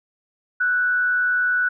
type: tone with frequency modulation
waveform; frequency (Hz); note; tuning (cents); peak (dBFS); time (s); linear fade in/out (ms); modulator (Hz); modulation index
sine; 1480; F#6; 0; -17; 0.6-1.69; 10; 110; 0.37
effects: none